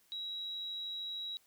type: tone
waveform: sine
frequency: 3869 Hz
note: B7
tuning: 36 cents flat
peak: -38 dBFS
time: 0.12-1.37 s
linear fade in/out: 0 ms
effects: white hiss -69 dBFS RMS until 1.46 s